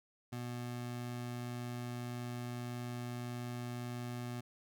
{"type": "tone", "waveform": "25% pulse", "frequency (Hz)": 121.7, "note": "B2", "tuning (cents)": -25, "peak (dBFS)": -36, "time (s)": [0.32, 4.41], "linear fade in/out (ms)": 10, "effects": []}